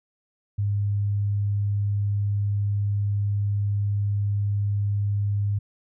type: tone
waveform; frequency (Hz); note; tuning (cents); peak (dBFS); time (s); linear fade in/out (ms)
sine; 101.8; G#2; -34; -21; 0.58-5.59; 10
effects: none